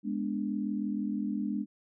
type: chord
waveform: sine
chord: G# diminished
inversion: none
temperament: equal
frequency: 207.7 / 246.9 / 293.7 Hz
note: G#3 / B3 / D4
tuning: 0 / 0 / 0 cents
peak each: -32 / -36 / -35 dBFS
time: 0.03-1.66 s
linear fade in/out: 50 ms
effects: none